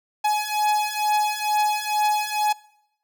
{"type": "beating tone pair", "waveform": "45% pulse", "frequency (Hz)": [842, 844.2], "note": ["G#5", "G#5"], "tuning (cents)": [24, 28], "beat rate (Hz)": 2.2, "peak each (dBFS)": [-24, -23], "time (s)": [0.24, 2.53], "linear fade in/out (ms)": 10, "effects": ["noise-tail reverb RT60 0.8 s tail -22 dB re dry"]}